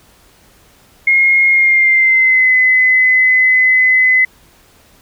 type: tone with pitch glide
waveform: sine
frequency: 2147 to 2026 Hz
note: C7 to B6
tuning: +44 to +44 cents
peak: -7 dBFS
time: 1.07-4.25 s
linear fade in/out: 5 ms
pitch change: -100 cents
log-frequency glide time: 1.49-2.54 s
effects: pink hiss -48 dBFS RMS until 5.01 s